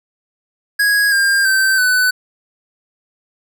square tone with pitch steps, 1656 / 1602.4 / 1550.5 / 1500.2 Hz, G#6 / G6 / G6 / F#6, -5 / +38 / -19 / +23 cents, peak -12 dBFS, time 0.79-2.11 s, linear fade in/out 10 ms, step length 330 ms, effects none

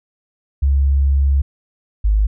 sine tone pair in turn, 69.1 / 51.95 Hz, C#2 / G#1, -5 / +1 cents, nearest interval perfect fourth, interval 494 cents, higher first, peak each -11 dBFS, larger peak neither, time 0.62-1.42 / 2.04-2.27 s, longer first, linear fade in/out 10 ms, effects none

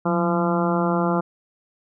harmonic tone with a mistuned harmonic, 171.3 Hz, F3, 33 cents flat, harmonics 1 / 2 / 3 / 4 / 5 / 6 / 7 / 8, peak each -22 / -25 / -27 / -28 / -29 / -30 / -30 / -31 dBFS, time 0.05-1.21 s, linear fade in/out 10 ms, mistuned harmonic 1, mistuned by +69 cents, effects none

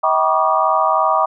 sine tone cluster, 639 / 772 / 963 / 1127 / 1210 Hz, D#5 / G5 / B5 / C#6 / D#6, +46 / -27 / -44 / +28 / -49 cents, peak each -19 dBFS, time 0.03-1.26 s, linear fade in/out 10 ms, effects none

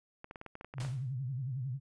clicks, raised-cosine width 0.5 ms, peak -30 dBFS, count 11, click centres 0.244 / 0.311 / 0.358 / 0.414 / 0.463 / 0.554 / 0.611 / 0.646 / 0.739 / 0.783 / 0.849 s
sine tone with vibrato, 130 Hz, C3, 11 cents flat, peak -34 dBFS, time 0.74-1.8 s, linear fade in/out 50 ms, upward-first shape sine, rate 11 Hz, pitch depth 140 cents each way
pink noise with exponential decay, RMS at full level -42 dBFS, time 0.8-1.14 s, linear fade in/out 2 ms, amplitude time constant 72 ms
effects resampled to 22050 Hz

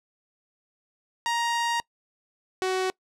sawtooth tone pair in turn, 938 / 374.1 Hz, A#5 / F#4, +11 / +19 cents, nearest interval octave + major third, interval 1592 cents, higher first, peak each -20 dBFS, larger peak neither, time 1.26-1.8 / 2.62-2.9 s, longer first, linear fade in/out 0 ms, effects noise-tail reverb RT60 0.1 s tail -24 dB re dry + low-pass 8000 Hz 12 dB/octave

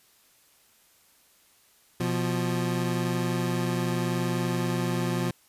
25% pulse tone pair together, 123.67 / 175.1 Hz, B2 / F3, +3 / +5 cents, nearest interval tritone, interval 602 cents, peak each -25 / -24 dBFS, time 2-5.31 s, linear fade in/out 5 ms, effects white hiss -61 dBFS RMS until 5.48 s + resampled to 32000 Hz

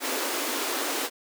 pink high-pass noise, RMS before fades -29 dBFS, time 0-1.1 s, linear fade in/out 50 ms, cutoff 250 Hz, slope 96 dB/octave, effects none

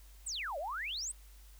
sine exponential two-way sweep, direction down then up, 8930 to 541 to 8930 Hz, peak -36 dBFS, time 0.26-1.12 s, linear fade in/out 10 ms, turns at 0.58 s, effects added 50 Hz sine -53 dBFS peak until 1.59 s + white hiss -63 dBFS RMS until 1.59 s

